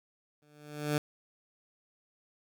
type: tone with exponential growth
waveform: 15% pulse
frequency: 148.7 Hz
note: D3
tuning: 22 cents sharp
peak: -19 dBFS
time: 0.42-0.98 s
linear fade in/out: 2 ms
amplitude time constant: 120 ms
effects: none